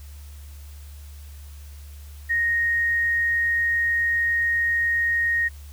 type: tone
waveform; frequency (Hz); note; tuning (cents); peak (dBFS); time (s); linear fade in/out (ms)
sine; 1864.7; A#6; 0; -19; 2.29-5.49; 20
effects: added 72 Hz sine -38 dBFS peak until 5.72 s + white hiss -52 dBFS RMS until 5.72 s